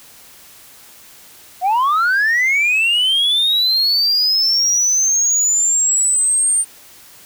sine linear sweep, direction up, 698 to 8870 Hz, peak -10 dBFS, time 1.61-6.65 s, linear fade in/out 50 ms, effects tanh soft clip ceiling -11 dBFS + white hiss -43 dBFS RMS until 7.25 s

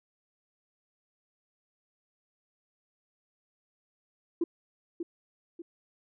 sine tone with echo, 338.9 Hz, E4, 48 cents sharp, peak -23 dBFS, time 4.41-4.44 s, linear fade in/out 5 ms, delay 590 ms, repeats 2, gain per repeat -8 dB, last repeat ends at 5.62 s, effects tanh soft clip ceiling -20 dBFS

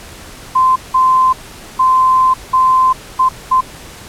sine tone bursts at uneven times, 1035 Hz, C6, 19 cents flat, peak -7 dBFS, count 6, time 0.55-0.76 / 0.94-1.33 / 1.79-2.34 / 2.53-2.93 / 3.19-3.29 / 3.51-3.61 s, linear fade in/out 10 ms, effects pink hiss -34 dBFS RMS until 4.08 s + low-pass 12000 Hz 12 dB/octave

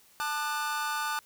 45% pulse chord, D major, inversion second, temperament equal with one note detuned, 880 / 1202.8 / 1480 Hz, A5 / D6 / F#6, 0 / +41 / 0 cents, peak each -34 dBFS, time 0.2-1.19 s, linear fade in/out 0 ms, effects white hiss -60 dBFS RMS until 1.25 s

